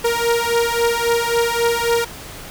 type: beating tone pair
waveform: sawtooth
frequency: 466.2 / 469.9 Hz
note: A#4 / A#4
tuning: 0 / +14 cents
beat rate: 3.7 Hz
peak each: -15 dBFS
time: 0.04-2.05 s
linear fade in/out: 10 ms
effects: pink hiss -35 dBFS RMS until 2.5 s